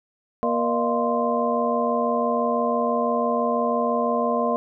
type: tone cluster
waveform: sine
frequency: 237.8 / 471.3 / 606 / 692 / 1044 Hz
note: A#3 / A#4 / D#5 / F5 / C6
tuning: +35 / +19 / -46 / -16 / -4 cents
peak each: -26 dBFS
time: 0.43-4.56 s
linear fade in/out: 0 ms
effects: none